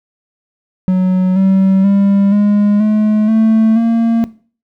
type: tone with pitch steps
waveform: triangle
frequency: 185 / 191.75 / 198.74 / 206 / 213.5 / 221.3 / 229.3 Hz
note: F#3 / G3 / G3 / G#3 / G#3 / A3 / A#3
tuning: 0 / -38 / +24 / -14 / +48 / +10 / -28 cents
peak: -6 dBFS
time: 0.88-4.24 s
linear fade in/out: 0 ms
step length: 480 ms
effects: noise-tail reverb RT60 0.4 s tail -18 dB re dry